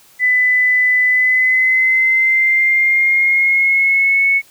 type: tone with pitch glide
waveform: sine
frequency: 2000 to 2206 Hz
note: B6 to C#7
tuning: +21 to -9 cents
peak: -10 dBFS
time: 0.19-4.42 s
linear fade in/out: 50 ms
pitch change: +170 cents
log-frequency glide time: 1.07-4.25 s
effects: white hiss -48 dBFS RMS until 4.5 s